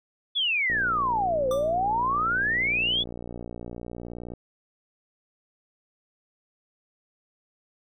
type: exponential two-way sweep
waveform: sine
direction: down then up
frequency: 3500 to 505 to 3500 Hz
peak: -22 dBFS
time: 0.35-3.04 s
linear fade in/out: 20 ms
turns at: 1.49 s
type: click train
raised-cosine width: 2 ms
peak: -24 dBFS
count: 217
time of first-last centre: 0.7-4.336 s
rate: 59.4 Hz
type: tone with exponential decay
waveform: square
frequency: 1182 Hz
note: D6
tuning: 11 cents sharp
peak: -29 dBFS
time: 1.51-1.76 s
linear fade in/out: 2 ms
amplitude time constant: 54 ms
effects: none